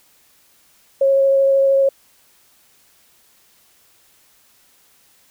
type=tone with vibrato; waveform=sine; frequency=545 Hz; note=C#5; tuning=29 cents flat; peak=-11 dBFS; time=1.01-1.89 s; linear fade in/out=5 ms; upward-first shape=sine; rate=13 Hz; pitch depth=9 cents each way; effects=white hiss -55 dBFS RMS until 5.3 s